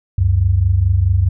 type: tone pair together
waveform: sine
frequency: 70.5 / 95.19 Hz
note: C#2 / F#2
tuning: +30 / +50 cents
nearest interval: perfect fourth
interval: 520 cents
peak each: -16 / -12 dBFS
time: 0.18-1.29 s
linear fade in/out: 5 ms
effects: none